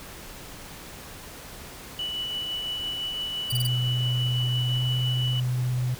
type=tone with tremolo; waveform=sine; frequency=2960 Hz; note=F#7; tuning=in tune; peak=-27 dBFS; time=1.99-5.4 s; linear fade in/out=2 ms; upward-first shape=triangle; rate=5.9 Hz; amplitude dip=30%
type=tone bursts; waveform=5% pulse; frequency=4699 Hz; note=D8; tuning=in tune; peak=-20 dBFS; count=4; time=3.5-3.669 s; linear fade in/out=5 ms; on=22 ms; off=27 ms
type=tone with pitch glide; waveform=sine; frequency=123.47 to 125.34 Hz; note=B2 to B2; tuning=0 to +26 cents; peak=-23 dBFS; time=3.52-5.95 s; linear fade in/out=10 ms; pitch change=+26 cents; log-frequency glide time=4.65-4.81 s
effects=pink hiss -42 dBFS RMS until 5.99 s